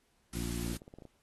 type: harmonic tone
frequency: 58.27 Hz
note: A#1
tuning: in tune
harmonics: 1 / 2 / 3 / 4 / 5 / 6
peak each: -39 / -42 / -41 / -42 / -44 / -47 dBFS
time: 0.32-0.78 s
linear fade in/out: 50 ms
type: noise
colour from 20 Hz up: white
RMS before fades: -44 dBFS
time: 0.33-0.77 s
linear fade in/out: 2 ms
type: clicks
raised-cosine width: 2 ms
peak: -36 dBFS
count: 9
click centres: 0.666 / 0.703 / 0.742 / 0.819 / 0.879 / 0.939 / 0.986 / 1.022 / 1.053 s
effects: pink hiss -73 dBFS RMS until 1.22 s + AAC 32 kbps